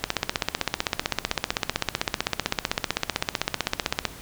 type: click train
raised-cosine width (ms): 0.2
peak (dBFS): -4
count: 64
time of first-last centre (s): 0.04-4.053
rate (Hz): 15.7
effects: pink hiss -43 dBFS RMS until 4.21 s